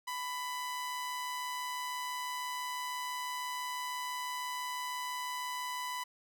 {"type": "tone with amplitude modulation", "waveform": "sawtooth", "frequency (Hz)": 996, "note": "B5", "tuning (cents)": 14, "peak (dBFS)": -31, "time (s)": [0.07, 6.04], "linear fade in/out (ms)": 10, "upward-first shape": "sine", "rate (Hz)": 146, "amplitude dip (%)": 30, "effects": []}